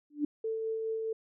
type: tone with exponential growth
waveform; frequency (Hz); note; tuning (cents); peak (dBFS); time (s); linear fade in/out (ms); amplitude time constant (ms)
sine; 294.4; D4; +4; -23; 0.1-0.25; 5; 31
type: tone with tremolo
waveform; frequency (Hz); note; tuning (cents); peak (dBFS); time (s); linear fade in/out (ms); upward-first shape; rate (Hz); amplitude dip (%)
sine; 444.8; A4; +19; -30; 0.44-1.13; 5; sine; 4.8; 25
effects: none